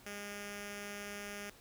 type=tone with notch filter; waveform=5% pulse; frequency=204.2 Hz; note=G#3; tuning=29 cents flat; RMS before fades=-45 dBFS; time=0.06-1.5 s; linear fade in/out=5 ms; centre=970 Hz; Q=1.6; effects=pink hiss -60 dBFS RMS until 1.6 s